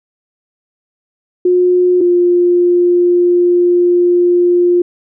sine tone pair in turn, 360 / 352.4 Hz, F#4 / F4, -47 / +16 cents, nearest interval unison, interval 37 cents, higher first, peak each -7 dBFS, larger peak neither, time 1.45-2.01 / 2.01-4.82 s, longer second, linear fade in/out 5 ms, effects none

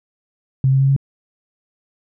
sine tone with pitch steps, 132.9 / 134.37 / 135.85 / 137.35 Hz, C3 / C3 / C#3 / C#3, +27 / +46 / -35 / -16 cents, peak -11 dBFS, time 0.64-0.964 s, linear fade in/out 2 ms, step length 81 ms, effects none

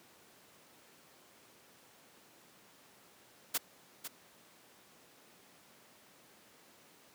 white noise with echo, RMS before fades -32 dBFS, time 3.54-3.58 s, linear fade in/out 10 ms, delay 500 ms, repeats 1, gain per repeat -10 dB, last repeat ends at 4.08 s, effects pink hiss -61 dBFS RMS until 7.14 s + high-pass 200 Hz 12 dB/octave

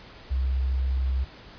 sine tone, 65.41 Hz, C2, in tune, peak -22 dBFS, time 0.3-1.25 s, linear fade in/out 20 ms, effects pink hiss -47 dBFS RMS until 1.58 s + resampled to 11025 Hz

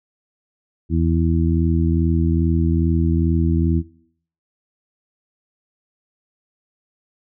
harmonic tone, 82.41 Hz, E2, in tune, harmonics 1 / 2 / 3 / 4, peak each -18 / -21 / -23 / -24 dBFS, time 0.89-3.83 s, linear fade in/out 50 ms, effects noise-tail reverb RT60 0.6 s tail -18 dB re dry

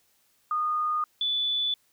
sine tone pair in turn, 1228 / 3473 Hz, D#6 / A7, -23 / -23 cents, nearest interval octave + tritone, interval 1800 cents, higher second, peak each -24 dBFS, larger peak neither, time 0.51-1.04 / 1.21-1.74 s, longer neither, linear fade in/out 2 ms, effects white hiss -67 dBFS RMS until 1.92 s

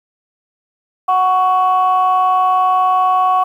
sine tone pair together, 739.5 / 1115 Hz, F#5 / C#6, -1 / +10 cents, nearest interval perfect fifth, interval 711 cents, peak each -12 dBFS, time 1.08-3.44 s, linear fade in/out 10 ms, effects tanh soft clip ceiling -5 dBFS + 8-bit

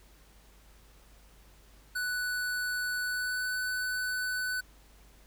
square tone with pitch glide, 1485 to 1498.8 Hz, F#6 to F#6, +6 to +22 cents, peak -31 dBFS, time 1.95-4.61 s, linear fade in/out 10 ms, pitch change +16 cents, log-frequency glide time 3.02-3.52 s, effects added 50 Hz sine -57 dBFS peak until 5.26 s + pink hiss -61 dBFS RMS until 5.26 s

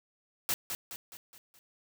white noise with echo, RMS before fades -30 dBFS, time 0.49-0.54 s, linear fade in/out 0 ms, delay 210 ms, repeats 5, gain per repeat -6 dB, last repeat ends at 1.59 s, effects none

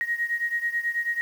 sine beating tone pair, 1878 / 1887.2 Hz, A#6 / A#6, +12 / +21 cents, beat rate 9.2 Hz, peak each -26 / -29 dBFS, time 0.01-1.21 s, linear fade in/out 0 ms, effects 8-bit

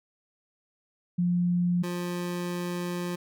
sine / 25% pulse tone pair in turn, 176.2 / 176.2 Hz, F3 / F3, +16 / +16 cents, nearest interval unison, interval 0 cents, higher neither, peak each -22 / -26 dBFS, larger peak first, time 1.18-1.83 / 1.83-3.16 s, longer second, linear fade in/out 10 ms, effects none

